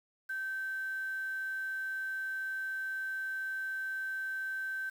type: tone with quantisation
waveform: sine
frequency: 1551 Hz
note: G6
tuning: 19 cents flat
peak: -34 dBFS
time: 0.29-4.9 s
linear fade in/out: 10 ms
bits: 9
effects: none